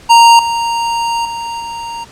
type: tone with level steps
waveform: square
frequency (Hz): 930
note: A#5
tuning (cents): -4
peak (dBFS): -3 / -14 / -20 / -22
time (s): 0.09-2.05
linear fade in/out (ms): 20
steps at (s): 0.39 / 1.25 / 1.6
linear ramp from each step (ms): 2
effects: pink hiss -39 dBFS RMS until 2.11 s + low-pass 8000 Hz 12 dB/octave